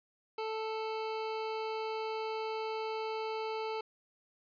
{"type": "tone", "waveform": "25% pulse", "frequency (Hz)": 440, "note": "A4", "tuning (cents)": 0, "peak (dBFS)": -31, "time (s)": [0.38, 3.81], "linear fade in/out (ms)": 5, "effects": ["resampled to 11025 Hz"]}